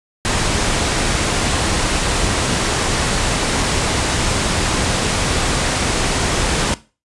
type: low-pass noise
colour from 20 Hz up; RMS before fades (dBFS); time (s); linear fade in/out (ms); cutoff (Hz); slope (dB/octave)
pink; -18; 0.25-6.74; 0; 10000; 48
effects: noise-tail reverb RT60 0.3 s tail -17 dB re dry + resampled to 24000 Hz